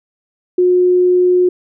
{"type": "tone", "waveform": "sine", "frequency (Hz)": 361.1, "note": "F#4", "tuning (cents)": -42, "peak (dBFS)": -8, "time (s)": [0.58, 1.49], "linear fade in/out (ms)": 5, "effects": []}